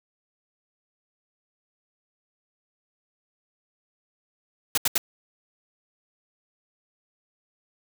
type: noise bursts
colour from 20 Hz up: white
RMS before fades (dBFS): -22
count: 3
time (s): 4.75-4.98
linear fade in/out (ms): 2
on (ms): 26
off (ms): 76
effects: none